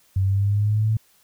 sine linear sweep, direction up, 94.6 to 111 Hz, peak -17 dBFS, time 0.16-0.97 s, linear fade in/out 5 ms, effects white hiss -59 dBFS RMS until 1.23 s

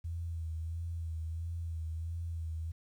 sine tone with vibrato, 82.41 Hz, E2, in tune, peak -35 dBFS, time 0.04-2.72 s, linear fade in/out 10 ms, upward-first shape sine, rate 1.5 Hz, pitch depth 44 cents each way, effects 11-bit

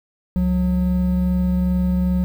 triangle tone pair together, 67.99 / 181.5 Hz, C#2 / F#3, -33 / -33 cents, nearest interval octave + perfect fourth, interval 1700 cents, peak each -20 / -15 dBFS, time 0.36-2.24 s, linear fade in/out 0 ms, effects 8-bit

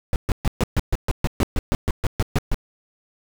brown noise bursts, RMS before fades -18 dBFS, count 16, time 0.13-2.544 s, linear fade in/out 0 ms, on 29 ms, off 130 ms, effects none

